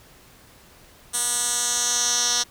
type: tone with band-pass filter sweep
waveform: 10% pulse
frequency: 241.9 Hz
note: B3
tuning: 36 cents flat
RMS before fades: -23 dBFS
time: 1.13-2.44 s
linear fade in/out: 20 ms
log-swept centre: 8900 to 5300 Hz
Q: 3.2
effects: pink hiss -51 dBFS RMS until 2.5 s